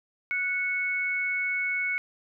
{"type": "tone pair together", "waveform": "sine", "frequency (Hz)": [1474.3, 2209], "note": ["F#6", "C#7"], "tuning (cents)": [-7, -7], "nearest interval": "perfect fifth", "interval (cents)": 700, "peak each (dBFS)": [-33, -26], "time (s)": [0.31, 1.98], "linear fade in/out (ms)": 0, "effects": []}